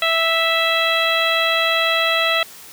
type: harmonic tone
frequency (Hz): 658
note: E5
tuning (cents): -3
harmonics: 1 / 2 / 3 / 4 / 5 / 6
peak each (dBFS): -22 / -22 / -22 / -22 / -22 / -25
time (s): 0.02-2.43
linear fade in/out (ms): 2
effects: white hiss -40 dBFS RMS until 2.72 s + high-pass 80 Hz 12 dB/octave